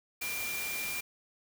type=tone in noise; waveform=sine; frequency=2384 Hz; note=D7; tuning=25 cents sharp; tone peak=-36 dBFS; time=0.21-1.01 s; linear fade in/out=10 ms; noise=white; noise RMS=-38 dBFS; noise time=0.21-1.01 s; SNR=-1 dB; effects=none